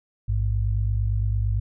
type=tone pair together; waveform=sine; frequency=55 / 103.83 Hz; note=A1 / G#2; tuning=0 / 0 cents; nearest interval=major seventh; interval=1100 cents; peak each=-23 / -23 dBFS; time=0.28-1.6 s; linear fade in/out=10 ms; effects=none